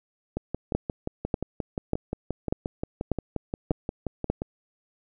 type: two click trains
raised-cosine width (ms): 2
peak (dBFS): -10 / -15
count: 7 / 24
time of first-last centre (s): 0.75-4.3 / 0.37-4.419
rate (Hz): 1.69 / 5.68
effects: none